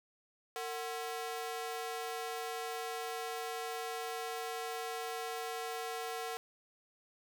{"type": "ring-modulated tone", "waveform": "sawtooth", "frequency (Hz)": 601, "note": "D5", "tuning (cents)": 40, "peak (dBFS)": -31, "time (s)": [0.56, 6.37], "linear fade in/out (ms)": 0, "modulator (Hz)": 144, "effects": []}